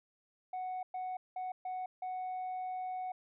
sine tone bursts at uneven times, 740 Hz, F#5, in tune, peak -34 dBFS, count 5, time 0.53-0.83 / 0.94-1.17 / 1.36-1.52 / 1.65-1.86 / 2.02-3.12 s, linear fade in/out 5 ms, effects tanh soft clip ceiling -35 dBFS

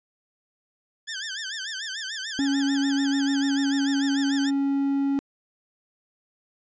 15% pulse tone with vibrato, 1661.2 Hz, G#6, in tune, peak -24 dBFS, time 1.07-4.51 s, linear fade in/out 20 ms, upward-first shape sine, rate 6.8 Hz, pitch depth 160 cents each way
triangle tone, 277.2 Hz, C#4, in tune, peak -19 dBFS, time 2.39-5.19 s, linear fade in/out 0 ms
effects resampled to 16000 Hz

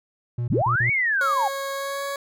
triangle tone bursts, 120.1 Hz, B2, 48 cents flat, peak -21 dBFS, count 4, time 0.38-0.9 s, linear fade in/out 5 ms, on 100 ms, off 40 ms
sine linear two-way sweep, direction up then down, 73.42 to 2275 to 761 Hz, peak -19 dBFS, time 0.5-1.48 s, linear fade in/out 5 ms, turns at 0.91 s
20% pulse tone with pitch glide, 549 to 558.6 Hz, C#5 to C#5, -17 to +13 cents, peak -22 dBFS, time 1.21-2.16 s, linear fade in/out 2 ms, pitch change +30 cents, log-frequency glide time 1.72-2.04 s
effects none

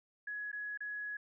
sine tone with dropouts, 1680 Hz, G#6, 19 cents sharp, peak -38 dBFS, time 0.27-1.17 s, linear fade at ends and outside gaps 5 ms, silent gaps 0.517-0.528 / 0.775-0.805 s, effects none

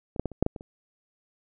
clicks, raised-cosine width 2 ms, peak -24 / -11 / -15 / -28 / -7 / -11 / -24 / -29 dBFS, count 8, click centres 0.162 / 0.196 / 0.257 / 0.317 / 0.426 / 0.464 / 0.562 / 0.609 s, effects none

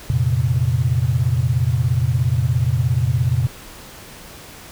sine chord, F suspended fourth, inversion none, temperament equal with one note detuned, 87.31 / 116.54 / 133.56 Hz, F2 / Bb2 / C3, 0 / 0 / +36 cents, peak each -22 / -18 / -19 dBFS, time 0.1-3.47 s, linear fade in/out 0 ms, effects pink hiss -39 dBFS RMS until 4.71 s

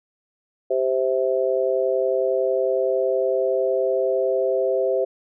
sine chord, C major, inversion second, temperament just, 392.4 / 523.3 / 654.1 Hz, G4 / C5 / E5, +2 / 0 / -14 cents, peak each -23 / -21 / -25 dBFS, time 0.7-5.05 s, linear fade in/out 10 ms, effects none

